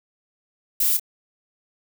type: noise with echo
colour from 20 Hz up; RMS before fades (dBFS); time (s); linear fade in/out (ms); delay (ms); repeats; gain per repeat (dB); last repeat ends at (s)
violet; -20; 0.8-0.97; 5; 27; 1; -10; 0.997
effects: none